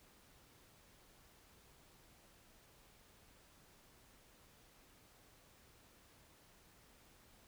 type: silence
effects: pink hiss -66 dBFS RMS until 7.47 s